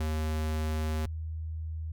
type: tone pair in turn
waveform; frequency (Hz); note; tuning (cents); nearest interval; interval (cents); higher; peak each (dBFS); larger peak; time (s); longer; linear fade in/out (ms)
square / sine; 77.9 / 79.63; D#2 / D#2; +3 / +41; unison; 38; second; -29 / -33; first; 0-1.06 / 1.06-1.92; first; 5
effects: none